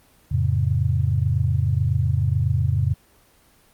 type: chord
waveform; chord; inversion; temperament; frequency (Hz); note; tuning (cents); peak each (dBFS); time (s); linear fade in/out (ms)
sine; F augmented; none; just; 87.31 / 109.13 / 136.42; F2 / A2 / C#3; 0 / -14 / -27; -22; 0.31-2.94; 10
effects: pink hiss -56 dBFS RMS until 3.73 s + Opus 24 kbps